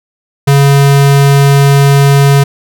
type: tone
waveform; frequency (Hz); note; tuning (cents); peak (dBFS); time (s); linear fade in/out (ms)
square; 140; C#3; +18; -4; 0.47-2.44; 10
effects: none